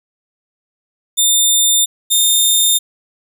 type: tone pair in turn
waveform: 15% pulse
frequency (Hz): 3600 / 3633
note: A7 / A#7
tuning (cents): +39 / -45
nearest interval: unison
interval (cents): 16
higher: second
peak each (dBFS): -3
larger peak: neither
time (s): 1.17-1.86 / 2.1-2.79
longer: neither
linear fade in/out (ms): 20
effects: none